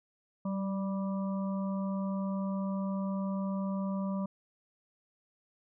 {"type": "harmonic tone with a mistuned harmonic", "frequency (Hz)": 196, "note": "G3", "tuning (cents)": 0, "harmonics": [1, 3, 5, 6], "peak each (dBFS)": [-31, -41, -45, -47], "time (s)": [0.45, 4.26], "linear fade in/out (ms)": 5, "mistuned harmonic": 1, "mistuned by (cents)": -28, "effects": []}